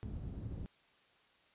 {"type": "low-pass noise", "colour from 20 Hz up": "white", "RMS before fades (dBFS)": -43, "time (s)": [0.03, 0.66], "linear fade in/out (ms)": 0, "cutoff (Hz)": 130, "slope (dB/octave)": 12, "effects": ["white hiss -68 dBFS RMS until 1.54 s", "resampled to 8000 Hz"]}